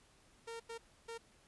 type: tone bursts at uneven times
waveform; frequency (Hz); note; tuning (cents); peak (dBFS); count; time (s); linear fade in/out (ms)
sawtooth; 460; A#4; -23; -40; 3; 0.47-0.6 / 0.69-0.78 / 1.08-1.18; 10
effects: pink hiss -67 dBFS RMS until 1.47 s + resampled to 24000 Hz